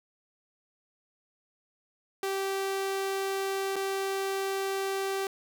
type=tone with dropouts; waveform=sawtooth; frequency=388.9 Hz; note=G4; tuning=14 cents flat; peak=-25 dBFS; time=2.23-5.27 s; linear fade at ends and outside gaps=2 ms; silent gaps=3.758-3.763 s; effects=none